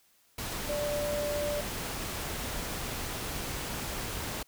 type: tone in noise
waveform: sine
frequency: 587.3 Hz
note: D5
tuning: in tune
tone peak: -30 dBFS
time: 0.69-1.61 s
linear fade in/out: 5 ms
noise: pink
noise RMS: -36 dBFS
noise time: 0.38-4.43 s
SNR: +3 dB
effects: white hiss -66 dBFS RMS until 4.47 s